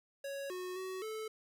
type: tone with pitch steps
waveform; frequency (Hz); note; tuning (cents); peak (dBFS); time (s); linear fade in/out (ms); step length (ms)
square; 555 / 365.3 / 375.1 / 436.4; C#5 / F#4 / F#4 / A4; +2 / -22 / +24 / -14; -40; 0.24-1.28; 5; 260
effects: none